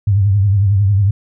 sine tone with vibrato, 99.7 Hz, G2, 30 cents sharp, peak -9 dBFS, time 0.07-1.11 s, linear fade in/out 5 ms, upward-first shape triangle, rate 11 Hz, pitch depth 110 cents each way, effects none

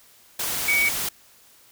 sine tone in noise, 2254 Hz, C#7, 28 cents sharp, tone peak -18 dBFS, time 0.68-0.89 s, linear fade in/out 5 ms, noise white, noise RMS -27 dBFS, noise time 0.39-1.09 s, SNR +6 dB, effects white hiss -54 dBFS RMS until 1.71 s

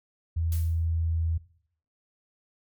sine tone with pitch glide, 82.4 to 81.88 Hz, E2 to E2, 0 to -11 cents, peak -24 dBFS, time 0.36-1.38 s, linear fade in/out 10 ms, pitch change -11 cents, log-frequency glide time 0.84-1.25 s
blue noise with exponential decay, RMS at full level -37 dBFS, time 0.52-0.86 s, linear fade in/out 2 ms, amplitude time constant 73 ms
effects noise-tail reverb RT60 0.6 s tail -18 dB re dry + MP3 96 kbps

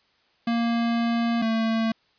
square tone pair in turn, 233.1 / 224.6 Hz, A#3 / A3, 0 / +36 cents, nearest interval minor second, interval 64 cents, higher first, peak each -22 dBFS, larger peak neither, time 0.47-1.42 / 1.42-1.92 s, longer first, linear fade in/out 5 ms, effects white hiss -64 dBFS RMS until 2.18 s + resampled to 11025 Hz

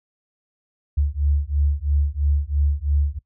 sine beating tone pair, 70.8 / 73.8 Hz, C#2 / D2, +37 / +9 cents, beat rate 3 Hz, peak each -21 dBFS, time 0.97-3.19 s, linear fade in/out 10 ms, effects noise-tail reverb RT60 0.1 s tail -20 dB re dry

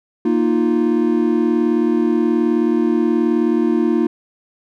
triangle chord, Bb suspended fourth, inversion none, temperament just, 233.1 / 310.8 / 349.6 Hz, Bb3 / Eb4 / F4, 0 / -2 / +2 cents, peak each -16 dBFS, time 0.25-4.07 s, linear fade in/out 5 ms, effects none

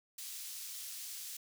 pink high-pass noise, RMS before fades -45 dBFS, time 0.18-1.37 s, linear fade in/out 5 ms, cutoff 4800 Hz, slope 12 dB/octave, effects none

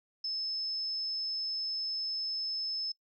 sine tone, 5230 Hz, E8, 15 cents flat, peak -32 dBFS, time 0.24-2.92 s, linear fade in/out 5 ms, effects noise-tail reverb RT60 0.1 s tail -20 dB re dry

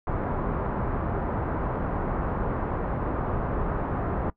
pink low-pass noise, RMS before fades -28 dBFS, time 0.07-4.3 s, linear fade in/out 2 ms, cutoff 1300 Hz, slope 24 dB/octave, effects noise-tail reverb RT60 0.1 s tail -20 dB re dry

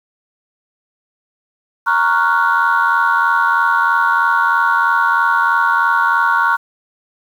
sine chord, Gb major seventh, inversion first, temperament equal, 932.3 / 1108.7 / 1396.9 / 1480 Hz, Bb5 / Db6 / F6 / Gb6, 0 / 0 / 0 / 0 cents, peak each -16 dBFS, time 1.86-6.57 s, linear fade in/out 20 ms, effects tanh soft clip ceiling -4 dBFS + 7-bit

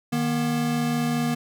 square tone pair together, 154.52 / 239.4 Hz, D#3 / A#3, -12 / +46 cents, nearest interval minor sixth, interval 758 cents, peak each -28 / -24 dBFS, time 0.12-1.35 s, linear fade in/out 10 ms, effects none

